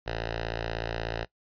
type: tone with notch filter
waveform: 5% pulse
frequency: 56.5 Hz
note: A1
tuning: 47 cents sharp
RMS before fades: -33 dBFS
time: 0.06-1.25 s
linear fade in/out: 10 ms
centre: 230 Hz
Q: 0.66
effects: noise-tail reverb RT60 0.1 s tail -19 dB re dry + resampled to 11025 Hz